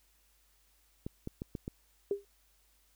clicks, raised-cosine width 3 ms, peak -25 dBFS, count 5, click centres 1.065 / 1.274 / 1.419 / 1.552 / 1.679 s
sine tone with exponential decay, 401.6 Hz, G4, 42 cents sharp, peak -25 dBFS, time 2.11-2.25 s, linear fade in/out 2 ms, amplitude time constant 29 ms
effects added 50 Hz sine -70 dBFS peak until 2.95 s + white hiss -70 dBFS RMS until 2.95 s

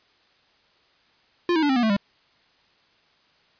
square tone with pitch steps, 349.2 / 318.4 / 290.3 / 264.6 / 241.3 / 220 / 200.6 Hz, F4 / D#4 / D4 / C4 / B3 / A3 / G3, 0 / +40 / -20 / +20 / -40 / 0 / +40 cents, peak -19 dBFS, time 1.49-1.966 s, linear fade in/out 2 ms, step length 68 ms, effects white hiss -61 dBFS RMS until 3.59 s + resampled to 11025 Hz

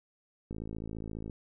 click train, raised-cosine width 3 ms, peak -27 dBFS, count 44, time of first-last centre 0.51-1.298 s, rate 54.6 Hz, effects none

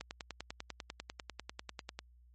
click train, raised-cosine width 0.2 ms, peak -24 dBFS, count 21, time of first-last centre 0.01-1.99 s, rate 10.1 Hz, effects added 60 Hz sine -59 dBFS peak until 2.34 s + MP3 32 kbps

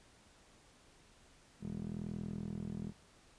15% pulse tone with band-pass filter, 40.99 Hz, E1, 9 cents flat, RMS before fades -42 dBFS, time 1.6-2.93 s, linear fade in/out 50 ms, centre 220 Hz, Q 4.3, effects pink hiss -64 dBFS RMS until 3.38 s + resampled to 22050 Hz

